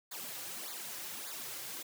white noise with flanger, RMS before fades -43 dBFS, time 0.11-1.83 s, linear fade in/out 10 ms, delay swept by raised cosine 0.35 to 4.65 ms, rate 1.7 Hz, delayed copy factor -0.85, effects high-pass 150 Hz 12 dB/octave

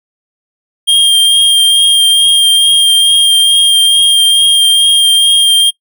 square tone with vibrato, 3209 Hz, G7, 40 cents sharp, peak -5 dBFS, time 0.87-5.71 s, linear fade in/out 20 ms, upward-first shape triangle, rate 2.3 Hz, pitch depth 19 cents each way, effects noise-tail reverb RT60 0.1 s tail -23 dB re dry

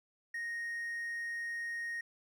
triangle tone with hard clipping, 1864.7 Hz, A#6, in tune, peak -37 dBFS, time 0.34-2.01 s, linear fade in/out 5 ms, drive 5 dB, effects none

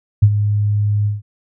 sine tone with ADSR envelope, 103.83 Hz, G#2, in tune, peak -3 dBFS, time 0.22-1.22 s, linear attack 11 ms, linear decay 60 ms, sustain -10 dB, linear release 160 ms, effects none

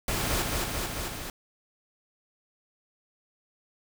pink noise with echo, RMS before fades -29 dBFS, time 0.08-0.42 s, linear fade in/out 2 ms, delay 220 ms, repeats 4, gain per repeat -2 dB, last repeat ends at 1.3 s, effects none

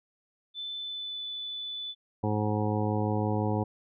sine tone with pitch glide, 3520 to 3486 Hz, A7 to A7, 0 to -17 cents, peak -34 dBFS, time 0.54-1.95 s, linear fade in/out 50 ms, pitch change -17 cents, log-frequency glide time 0.77-1.24 s
harmonic tone, 105.9 Hz, G#2, 34 cents sharp, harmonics 1 / 2 / 3 / 4 / 5 / 7 / 8 / 9, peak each -29 / -32 / -34 / -35 / -36 / -37 / -38 / -39 dBFS, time 2.23-3.64 s, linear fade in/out 10 ms
effects none

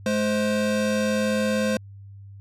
square tone pair together, 212.3 / 521 Hz, G#3 / C5, +38 / -7 cents, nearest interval octave + major third, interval 1555 cents, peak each -24 / -25 dBFS, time 0.06-1.77 s, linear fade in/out 2 ms, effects added 99 Hz sine -40 dBFS peak until 2.4 s + low-pass 10000 Hz 12 dB/octave

